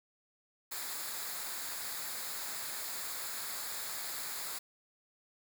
white noise with comb filter, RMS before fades -40 dBFS, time 0.71-4.59 s, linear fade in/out 10 ms, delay 0.34 ms, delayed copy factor -0.6, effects none

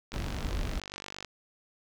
click train, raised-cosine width 0.2 ms, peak -22 dBFS, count 56, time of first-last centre 0.12-1.247 s, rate 48.8 Hz
brown noise, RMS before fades -33 dBFS, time 0.13-0.8 s, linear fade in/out 10 ms
effects none

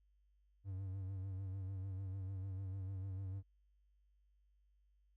triangle tone with vibrato, 95.6 Hz, G2, 43 cents flat, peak -39 dBFS, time 0.64-3.43 s, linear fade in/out 50 ms, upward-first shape sine, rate 6.7 Hz, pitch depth 51 cents each way, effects added 50 Hz sine -70 dBFS peak until 5.16 s

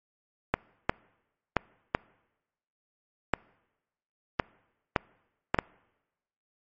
clicks, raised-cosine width 0.5 ms, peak -7 dBFS, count 9, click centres 0.54 / 0.895 / 1.567 / 1.949 / 3.337 / 4.398 / 4.962 / 5.545 / 5.588 s, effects noise-tail reverb RT60 1.0 s tail -25 dB re dry + MP3 32 kbps

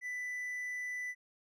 triangle tone, 1988 Hz, B6, 11 cents sharp, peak -35 dBFS, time 0.01-1.15 s, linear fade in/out 50 ms, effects resampled to 32000 Hz

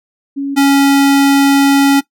sine / square tone pair in turn, 278.1 / 278.1 Hz, C#4 / C#4, +6 / +6 cents, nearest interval unison, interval 0 cents, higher neither, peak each -15 / -7 dBFS, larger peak second, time 0.36-0.56 / 0.56-2.01 s, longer second, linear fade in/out 20 ms, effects noise-tail reverb RT60 0.1 s tail -18 dB re dry

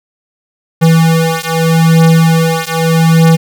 square beating tone pair, 163.1 / 163.91 Hz, E3 / E3, -18 / -10 cents, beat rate 0.81 Hz, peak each -10 dBFS, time 0.81-3.37 s, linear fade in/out 20 ms, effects none

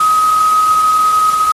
sine tone in noise, 1263 Hz, D#6, 26 cents sharp, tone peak -8 dBFS, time 0-1.52 s, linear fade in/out 5 ms, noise white, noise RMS -26 dBFS, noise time 0-1.52 s, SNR +15 dB, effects AAC 32 kbps

